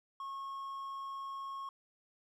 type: tone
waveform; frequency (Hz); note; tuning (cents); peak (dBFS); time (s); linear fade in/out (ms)
triangle; 1091; C#6; -28; -38; 0.2-1.69; 2
effects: none